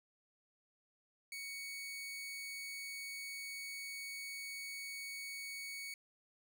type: tone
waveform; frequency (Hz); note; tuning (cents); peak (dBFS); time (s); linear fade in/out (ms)
sawtooth; 2231; C#7; +11; -40; 1.32-5.94; 2
effects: none